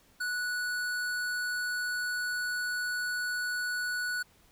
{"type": "tone with hard clipping", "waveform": "sine", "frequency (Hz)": 1474, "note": "F#6", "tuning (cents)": -7, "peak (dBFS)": -32, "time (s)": [0.2, 4.23], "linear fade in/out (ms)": 10, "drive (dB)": 15, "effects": ["pink hiss -63 dBFS RMS until 4.51 s"]}